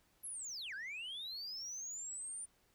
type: linear two-way sweep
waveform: sine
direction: down then up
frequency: 11470 to 1496 to 9310 Hz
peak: -40 dBFS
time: 0.23-2.46 s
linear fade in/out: 20 ms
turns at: 0.74 s
effects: tanh soft clip ceiling -41 dBFS + pink hiss -73 dBFS RMS until 2.74 s